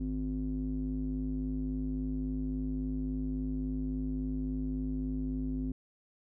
square tone with low-pass filter, 51.8 Hz, G#1, 4 cents flat, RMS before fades -34 dBFS, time 0-5.72 s, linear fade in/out 5 ms, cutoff 270 Hz, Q 7.3, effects none

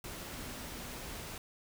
sine tone in noise, 246.6 Hz, B3, 2 cents flat, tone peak -53 dBFS, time 0.33-0.98 s, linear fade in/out 2 ms, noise pink, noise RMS -44 dBFS, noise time 0.04-1.38 s, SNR -12 dB, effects none

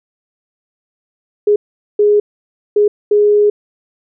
sine tone bursts at uneven times, 415.3 Hz, G#4, in tune, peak -7 dBFS, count 4, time 1.47-1.56 / 1.99-2.2 / 2.76-2.88 / 3.11-3.5 s, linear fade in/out 5 ms, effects none

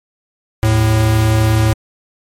square tone pair together, 78.19 / 110 Hz, D#2 / A2, +9 / 0 cents, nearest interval tritone, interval 591 cents, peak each -19 / -11 dBFS, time 0.63-1.73 s, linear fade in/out 0 ms, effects MP3 64 kbps

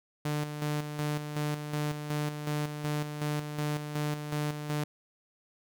sawtooth tone with tremolo, 149.1 Hz, D3, 27 cents sharp, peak -25 dBFS, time 0.25-4.84 s, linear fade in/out 5 ms, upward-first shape square, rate 2.7 Hz, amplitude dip 55%, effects none

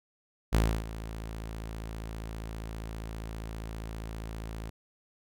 sawtooth tone with ADSR envelope, 55 Hz, A1, in tune, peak -17 dBFS, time 0.52-4.7 s, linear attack 25 ms, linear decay 290 ms, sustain -16 dB, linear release 9 ms, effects none

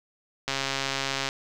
click train, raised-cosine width 0.2 ms, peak -10 dBFS, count 111, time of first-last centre 0.48-1.289 s, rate 136 Hz, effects none

